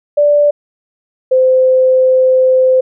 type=tone pair in turn; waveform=sine; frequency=585 / 516.4 Hz; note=D5 / C5; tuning=-7 / -23 cents; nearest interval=major second; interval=216 cents; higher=first; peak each=-6 dBFS; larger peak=neither; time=0.17-0.51 / 1.31-2.81 s; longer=second; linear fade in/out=10 ms; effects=none